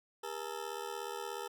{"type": "ring-modulated tone", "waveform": "20% pulse", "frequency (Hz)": 440, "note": "A4", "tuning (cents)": 0, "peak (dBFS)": -31, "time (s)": [0.23, 1.48], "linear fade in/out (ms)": 10, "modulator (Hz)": 38.4, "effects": []}